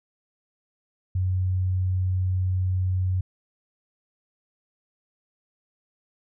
sine tone, 92.5 Hz, F#2, in tune, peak -21 dBFS, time 1.15-3.21 s, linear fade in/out 5 ms, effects none

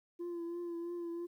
sine tone with vibrato, 343 Hz, F4, 31 cents flat, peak -35 dBFS, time 0.19-1.27 s, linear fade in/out 20 ms, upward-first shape triangle, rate 3 Hz, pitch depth 36 cents each way, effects tanh soft clip ceiling -37 dBFS + 12-bit

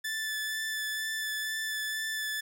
sawtooth tone with vibrato, 1750 Hz, A6, 10 cents flat, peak -28 dBFS, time 0.04-2.41 s, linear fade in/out 10 ms, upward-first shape sine, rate 2.1 Hz, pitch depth 13 cents each way, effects none

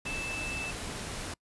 sine tone in noise, 2637 Hz, E7, in tune, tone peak -35 dBFS, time 0.06-0.71 s, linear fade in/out 5 ms, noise pink, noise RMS -38 dBFS, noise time 0.05-1.34 s, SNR 0 dB, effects noise-tail reverb RT60 0.1 s tail -26 dB re dry + resampled to 24000 Hz

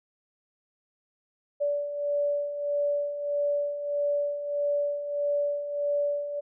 sine beating tone pair, 577 / 578.6 Hz, D5 / D5, -31 / -26 cents, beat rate 1.6 Hz, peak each -33 / -26 dBFS, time 1.6-6.41 s, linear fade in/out 20 ms, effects none

